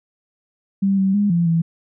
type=tone with pitch steps; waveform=sine; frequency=195.9 / 192.4 / 204.7 / 171 / 165.7 Hz; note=G3 / G3 / G#3 / F3 / E3; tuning=-1 / -32 / -25 / -36 / +9 cents; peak=-14 dBFS; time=0.82-1.62 s; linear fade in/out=10 ms; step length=160 ms; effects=none